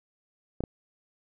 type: clicks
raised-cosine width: 2 ms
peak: -18 dBFS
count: 2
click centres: 0.606 / 0.638 s
effects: none